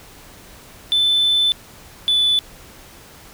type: tone pair in turn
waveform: triangle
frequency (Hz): 3520 / 3480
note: A7 / A7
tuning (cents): 0 / -20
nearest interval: unison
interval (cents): 20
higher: first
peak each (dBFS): -11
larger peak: neither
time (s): 0.92-1.52 / 2.08-2.39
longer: first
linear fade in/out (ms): 0
effects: tanh soft clip ceiling -9 dBFS + pink hiss -43 dBFS RMS until 3.33 s